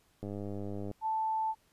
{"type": "click train", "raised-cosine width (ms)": 2, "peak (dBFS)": -27, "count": 70, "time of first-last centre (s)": [0.23, 0.913], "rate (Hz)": 101}
{"type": "tone", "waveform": "sine", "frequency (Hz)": 880, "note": "A5", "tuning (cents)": 0, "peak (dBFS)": -29, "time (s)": [1.01, 1.55], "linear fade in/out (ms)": 50}
{"effects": ["pink hiss -69 dBFS RMS until 1.72 s", "resampled to 32000 Hz"]}